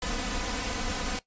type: noise with comb filter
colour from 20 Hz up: pink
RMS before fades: -31 dBFS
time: 0.02-1.19 s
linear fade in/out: 2 ms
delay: 4 ms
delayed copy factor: +0.85
effects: noise-tail reverb RT60 0.1 s tail -17 dB re dry + resampled to 16000 Hz

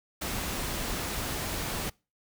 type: noise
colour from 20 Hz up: pink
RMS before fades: -33 dBFS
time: 0.21-1.9 s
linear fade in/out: 10 ms
effects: noise-tail reverb RT60 0.3 s tail -25 dB re dry

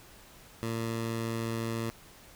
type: tone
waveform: 15% pulse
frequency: 114.2 Hz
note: A#2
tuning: 35 cents flat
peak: -25 dBFS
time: 0.63-1.9 s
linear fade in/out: 0 ms
effects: pink hiss -54 dBFS RMS until 2.35 s

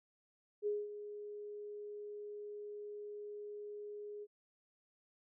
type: tone with ADSR envelope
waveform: sine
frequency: 415.3 Hz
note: G#4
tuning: in tune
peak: -32 dBFS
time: 0.62-4.27 s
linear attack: 46 ms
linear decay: 210 ms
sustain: -12 dB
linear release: 43 ms
effects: none

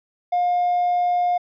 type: tone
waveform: triangle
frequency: 711 Hz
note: F5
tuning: 31 cents sharp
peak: -14 dBFS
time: 0.32-1.38 s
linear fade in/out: 10 ms
effects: tanh soft clip ceiling -13 dBFS + resampled to 11025 Hz

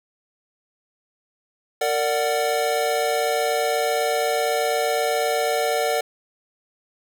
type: chord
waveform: square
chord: Bb augmented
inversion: none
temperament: equal with one note detuned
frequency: 459.2 / 587.3 / 740 Hz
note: Bb4 / D5 / F#5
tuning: -26 / 0 / 0 cents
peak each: -25 dBFS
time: 1.81-6.01 s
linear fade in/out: 5 ms
effects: 8-bit

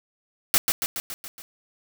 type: noise with echo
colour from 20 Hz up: white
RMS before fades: -18 dBFS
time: 0.54-0.58 s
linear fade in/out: 0 ms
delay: 140 ms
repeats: 6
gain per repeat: -4 dB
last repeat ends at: 1.42 s
effects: none

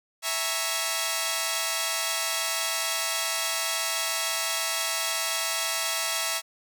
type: chord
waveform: 5% pulse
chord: A# half-diminished seventh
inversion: second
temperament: equal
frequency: 659.3 / 830.6 / 932.3 / 1108.7 Hz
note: E5 / G#5 / A#5 / C#6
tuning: 0 / 0 / 0 / 0 cents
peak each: -18 / -23 / -21 / -20 dBFS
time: 0.22-6.42 s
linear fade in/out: 50 ms
effects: none

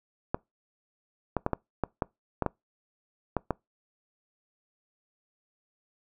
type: clicks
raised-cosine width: 1 ms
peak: -12 dBFS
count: 10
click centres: 0.345 / 1.367 / 1.464 / 1.533 / 1.837 / 2.022 / 2.423 / 2.463 / 3.367 / 3.507 s
effects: noise-tail reverb RT60 0.2 s tail -25 dB re dry

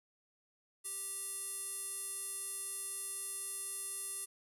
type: tone with band-pass filter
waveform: square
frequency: 392 Hz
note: G4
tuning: in tune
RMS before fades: -42 dBFS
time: 0.84-4.26 s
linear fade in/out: 20 ms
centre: 10000 Hz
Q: 7.1
effects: none

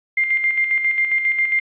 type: tone with tremolo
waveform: sine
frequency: 2100 Hz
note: C7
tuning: 6 cents sharp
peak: -14 dBFS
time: 0.17-1.6 s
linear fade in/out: 5 ms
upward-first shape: square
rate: 7.4 Hz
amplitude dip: 50%
effects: resampled to 8000 Hz + 8-bit

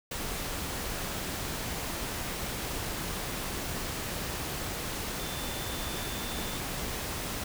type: tone in noise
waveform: sine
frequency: 3537 Hz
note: A7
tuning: 8 cents sharp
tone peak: -44 dBFS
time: 5.19-6.58 s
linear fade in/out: 5 ms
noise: pink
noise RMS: -35 dBFS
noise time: 0.11-7.44 s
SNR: -12 dB
effects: none

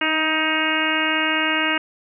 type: harmonic tone with a mistuned harmonic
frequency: 314.7 Hz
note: D#4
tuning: 20 cents sharp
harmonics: 1 / 2 / 3 / 4 / 5 / 6 / 7 / 8 / 9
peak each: -26 / -30 / -29 / -28 / -25 / -27 / -26 / -28 / -25 dBFS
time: 0.01-1.78 s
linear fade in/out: 5 ms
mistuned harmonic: 1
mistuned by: -20 cents
effects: none

